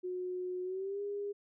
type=tone with pitch glide; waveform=sine; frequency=364 to 406.2 Hz; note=F#4 to G#4; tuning=-28 to -38 cents; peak=-35 dBFS; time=0.03-1.33 s; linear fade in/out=20 ms; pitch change=+190 cents; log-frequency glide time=0.63-1.01 s; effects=none